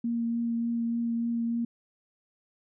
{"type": "tone with vibrato", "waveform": "sine", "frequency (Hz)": 233.1, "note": "A#3", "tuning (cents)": 0, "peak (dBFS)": -26, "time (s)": [0.04, 1.65], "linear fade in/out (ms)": 5, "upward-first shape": "triangle", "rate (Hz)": 3.4, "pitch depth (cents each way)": 13, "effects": []}